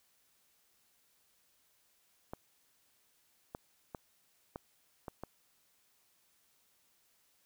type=clicks; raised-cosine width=1 ms; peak=-27 dBFS; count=6; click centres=2.335 / 3.549 / 3.948 / 4.559 / 5.082 / 5.236 s; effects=white hiss -72 dBFS RMS until 7.45 s